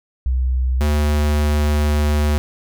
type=tone pair in turn; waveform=sine / square; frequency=63.5 / 74.42 Hz; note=B1 / D2; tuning=+49 / +24 cents; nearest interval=minor third; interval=275 cents; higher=second; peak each=-15 dBFS; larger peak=neither; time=0.26-0.81 / 0.81-2.38 s; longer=second; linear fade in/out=0 ms; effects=none